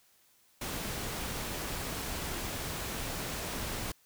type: noise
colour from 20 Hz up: pink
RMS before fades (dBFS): -37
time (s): 0.61-3.92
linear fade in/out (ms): 5
effects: white hiss -66 dBFS RMS until 4.05 s